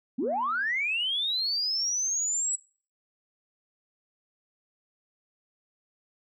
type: linear sweep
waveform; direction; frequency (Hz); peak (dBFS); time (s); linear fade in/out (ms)
sine; up; 210.5 to 7870; -25; 0.18-2.56; 10
type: tone with exponential decay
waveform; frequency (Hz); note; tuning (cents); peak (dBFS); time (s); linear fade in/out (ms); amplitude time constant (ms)
sine; 242.2; B3; -34; -31; 0.22-0.82; 5; 130
effects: noise-tail reverb RT60 0.4 s tail -21 dB re dry + tanh soft clip ceiling -19 dBFS